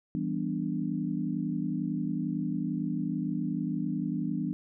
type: chord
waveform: sine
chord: E minor seventh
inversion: none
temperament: equal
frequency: 164.81 / 196 / 246.9 / 293.7 Hz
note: E3 / G3 / B3 / D4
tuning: 0 / 0 / 0 / 0 cents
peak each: -34 dBFS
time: 0.15-4.53 s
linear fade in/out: 0 ms
effects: none